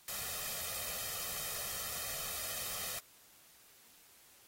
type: noise with comb filter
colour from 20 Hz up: white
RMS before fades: -40 dBFS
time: 0.08-2.99 s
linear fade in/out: 2 ms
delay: 1.6 ms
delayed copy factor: +0.7
effects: white hiss -62 dBFS RMS until 4.47 s + AAC 48 kbps